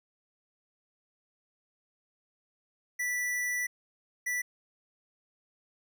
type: tone bursts at uneven times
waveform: square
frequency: 1968 Hz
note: B6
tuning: 7 cents flat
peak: -30 dBFS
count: 2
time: 2.99-3.67 / 4.26-4.42 s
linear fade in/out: 10 ms
effects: none